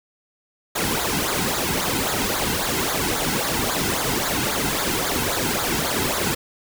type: noise with flanger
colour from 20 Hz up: pink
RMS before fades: -23 dBFS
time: 0.75-6.35 s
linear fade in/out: 10 ms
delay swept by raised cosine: 0.35 to 1.75 ms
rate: 3.7 Hz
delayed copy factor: -0.75
effects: none